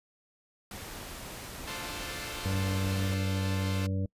pink noise, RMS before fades -42 dBFS, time 0.71-3.14 s, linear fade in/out 2 ms
5% pulse chord, D minor seventh, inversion none, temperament equal, 293.7 / 349.2 / 440 / 523.3 Hz, D4 / F4 / A4 / C5, 0 / 0 / 0 / 0 cents, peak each -32 dBFS, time 1.67-3.87 s, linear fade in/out 10 ms
harmonic tone, 95.8 Hz, G2, 39 cents flat, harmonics 1 / 2 / 3 / 5 / 6, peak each -29 / -35 / -39 / -43 / -45 dBFS, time 2.45-4.06 s, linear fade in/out 5 ms
effects noise-tail reverb RT60 0.1 s tail -26 dB re dry + resampled to 32000 Hz

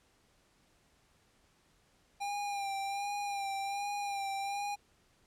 square tone with vibrato, 801 Hz, G5, 37 cents sharp, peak -35 dBFS, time 2.2-4.76 s, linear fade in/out 20 ms, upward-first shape sine, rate 1.3 Hz, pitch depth 35 cents each way, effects pink hiss -69 dBFS RMS until 5.26 s + low-pass 10000 Hz 12 dB/octave

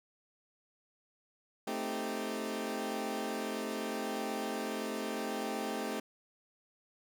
20% pulse chord, A half-diminished seventh, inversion none, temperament equal, 220 / 261.6 / 311.1 / 392 Hz, A3 / C4 / Eb4 / G4, 0 / 0 / 0 / 0 cents, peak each -34 / -36 / -38 / -36 dBFS, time 1.67-6 s, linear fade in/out 5 ms, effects none

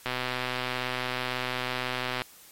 click train, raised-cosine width 0.3 ms, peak -13 dBFS, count 273, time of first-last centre 0.06-2.219 s, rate 126 Hz, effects white hiss -52 dBFS RMS until 2.51 s + MP3 64 kbps

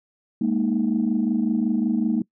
sine chord, Ab suspended second, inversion none, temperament equal, 207.7 / 233.1 / 311.1 Hz, Ab3 / Bb3 / Eb4, 0 / 0 / 0 cents, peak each -23 / -21 / -25 dBFS, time 0.41-2.22 s, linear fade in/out 5 ms, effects noise-tail reverb RT60 0.1 s tail -23 dB re dry + tanh soft clip ceiling -12 dBFS

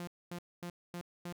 sawtooth tone bursts, 174.61 Hz, F3, in tune, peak -36 dBFS, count 5, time 0-1.325 s, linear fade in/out 2 ms, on 73 ms, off 240 ms, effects none

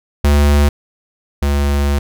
square tone pair in turn, 72.5 / 71.13 Hz, D2 / C#2, -22 / +45 cents, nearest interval unison, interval 33 cents, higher first, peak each -9 / -13 dBFS, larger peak first, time 0.24-0.69 / 1.42-1.99 s, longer second, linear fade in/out 5 ms, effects none

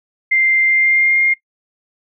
sine tone with pitch glide, 2093 to 2122 Hz, C7 to C7, 0 to +24 cents, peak -11 dBFS, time 0.31-1.34 s, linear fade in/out 10 ms, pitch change +24 cents, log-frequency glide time 0.65-1.2 s, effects noise-tail reverb RT60 0.1 s tail -18 dB re dry

